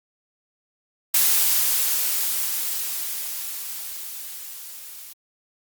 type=noise with level ramp; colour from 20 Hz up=blue; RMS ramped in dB=-17 to -40 dBFS; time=1.14-5.13 s; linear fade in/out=5 ms; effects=Opus 48 kbps